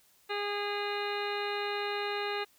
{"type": "harmonic tone", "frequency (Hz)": 409.6, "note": "G#4", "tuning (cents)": -24, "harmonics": [1, 2, 3, 4, 5, 6, 7, 9, 10], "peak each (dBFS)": [-35, -38, -40, -41, -42, -43, -43, -45, -45], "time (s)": [0.29, 2.45], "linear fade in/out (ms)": 20, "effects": ["white hiss -65 dBFS RMS until 2.58 s"]}